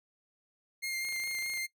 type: tone with vibrato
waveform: sawtooth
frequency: 2119 Hz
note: C7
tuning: 21 cents sharp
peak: -30 dBFS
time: 0.82-1.67 s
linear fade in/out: 20 ms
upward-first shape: sine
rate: 4.8 Hz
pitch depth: 16 cents each way
type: click train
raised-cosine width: 0.3 ms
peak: -35 dBFS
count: 15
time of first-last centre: 1.05-1.574 s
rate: 26.7 Hz
effects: noise-tail reverb RT60 0.1 s tail -20 dB re dry